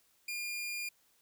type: tone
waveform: sawtooth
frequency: 2413 Hz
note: D7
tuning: 46 cents sharp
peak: -33 dBFS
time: 0.28-0.89 s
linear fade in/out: 5 ms
effects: white hiss -70 dBFS RMS until 1.21 s